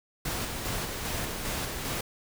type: noise with tremolo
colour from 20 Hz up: pink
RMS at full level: -32 dBFS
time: 0.25-2.01 s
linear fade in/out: 5 ms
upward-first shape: square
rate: 2.5 Hz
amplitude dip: 30%
effects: none